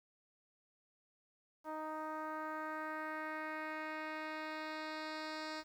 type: tone with low-pass filter sweep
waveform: 10% pulse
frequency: 311.1 Hz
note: D#4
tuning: in tune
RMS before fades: -43 dBFS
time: 1.64-5.64 s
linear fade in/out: 50 ms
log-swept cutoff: 980 to 5100 Hz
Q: 1.7
effects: 11-bit